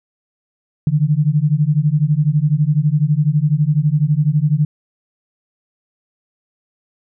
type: beating tone pair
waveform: sine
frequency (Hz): 144.1 / 156.1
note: D3 / D#3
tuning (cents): -33 / +6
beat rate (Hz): 12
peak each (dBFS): -15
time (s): 0.87-4.65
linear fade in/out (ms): 2
effects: none